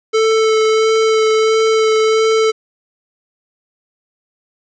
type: tone with vibrato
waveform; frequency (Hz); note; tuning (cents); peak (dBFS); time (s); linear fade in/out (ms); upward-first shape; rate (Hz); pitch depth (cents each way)
square; 440; A4; 0; -11; 0.13-2.52; 20; sine; 1.5; 11
effects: resampled to 16000 Hz + 8-bit